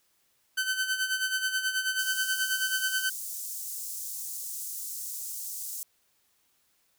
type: tone with tremolo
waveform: sawtooth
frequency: 1528 Hz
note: G6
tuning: 45 cents flat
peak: -21 dBFS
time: 0.57-3.1 s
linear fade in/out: 10 ms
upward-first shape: sine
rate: 9.3 Hz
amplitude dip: 65%
type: high-pass noise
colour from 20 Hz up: pink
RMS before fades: -37 dBFS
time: 1.99-5.83 s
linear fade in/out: 0 ms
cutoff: 6700 Hz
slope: 24 dB/octave
effects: white hiss -70 dBFS RMS until 6.98 s